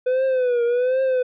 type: tone with vibrato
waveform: triangle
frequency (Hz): 500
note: B4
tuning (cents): +21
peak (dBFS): -15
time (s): 0.06-1.23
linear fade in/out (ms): 10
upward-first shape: triangle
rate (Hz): 1.3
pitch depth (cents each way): 110
effects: resampled to 8000 Hz